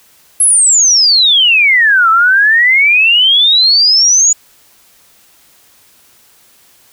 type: exponential two-way sweep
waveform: sine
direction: down then up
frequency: 11175 to 1300 to 6930 Hz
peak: -5 dBFS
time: 0.4-4.33 s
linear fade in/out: 5 ms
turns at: 2.1 s
effects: white hiss -47 dBFS RMS until 6.92 s